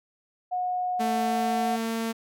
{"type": "tone", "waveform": "sine", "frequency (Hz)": 727, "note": "F#5", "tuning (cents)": -31, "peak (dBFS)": -25, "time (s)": [0.51, 1.77], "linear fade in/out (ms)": 20}
{"type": "tone with pitch glide", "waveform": "sawtooth", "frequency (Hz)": [222.7, 226.6], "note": ["A3", "A#3"], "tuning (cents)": [21, -49], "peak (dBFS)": -23, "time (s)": [0.99, 2.13], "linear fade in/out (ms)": 20, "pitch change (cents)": 30, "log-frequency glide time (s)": [1.11, 1.93]}
{"effects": []}